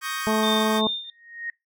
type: chord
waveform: sawtooth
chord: Eb dominant seventh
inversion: third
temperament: equal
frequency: 1108.7 / 1244.5 / 1568 / 1864.7 Hz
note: Db6 / Eb6 / G6 / Bb6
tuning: 0 / 0 / 0 / 0 cents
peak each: -30 / -29 / -29 / -30 dBFS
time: 0.01-0.82 s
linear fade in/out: 50 ms
type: harmonic tone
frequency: 217.3 Hz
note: A3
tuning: 21 cents flat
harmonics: 1 / 2 / 3 / 4 / 5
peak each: -23 / -26 / -28 / -29 / -30 dBFS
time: 0.27-0.87 s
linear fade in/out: 0 ms
type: tone with tremolo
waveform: sine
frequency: 3619 Hz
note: A7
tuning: 48 cents sharp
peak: -23 dBFS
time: 0.43-1.1 s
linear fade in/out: 2 ms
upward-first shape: sine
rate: 2.8 Hz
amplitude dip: 80%
type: tone with exponential growth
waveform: sine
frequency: 1864.7 Hz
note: A#6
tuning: in tune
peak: -26 dBFS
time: 1.04-1.5 s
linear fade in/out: 2 ms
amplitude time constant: 99 ms
effects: noise-tail reverb RT60 0.2 s tail -23 dB re dry